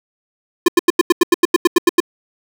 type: tone bursts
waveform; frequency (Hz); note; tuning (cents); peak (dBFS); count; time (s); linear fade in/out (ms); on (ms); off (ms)
square; 349.2; F4; 0; -7; 13; 0.66-2.003; 5; 23; 87
effects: none